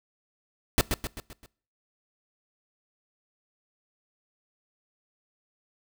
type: noise with echo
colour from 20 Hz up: pink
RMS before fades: -20 dBFS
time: 0.78-0.81 s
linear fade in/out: 0 ms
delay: 130 ms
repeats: 5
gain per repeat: -6 dB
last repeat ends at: 1.46 s
effects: noise-tail reverb RT60 0.5 s tail -23 dB re dry